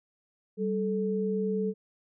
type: tone pair together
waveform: sine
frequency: 194.32 / 435.5 Hz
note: G3 / A4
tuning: -15 / -18 cents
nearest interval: octave + major second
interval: 1397 cents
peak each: -29 / -29 dBFS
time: 0.57-1.74 s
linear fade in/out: 50 ms
effects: none